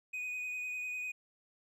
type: tone with vibrato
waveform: triangle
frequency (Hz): 2489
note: D#7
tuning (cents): 0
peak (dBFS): -35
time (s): 0.13-1.12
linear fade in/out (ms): 10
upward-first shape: sine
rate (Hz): 10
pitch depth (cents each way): 18
effects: none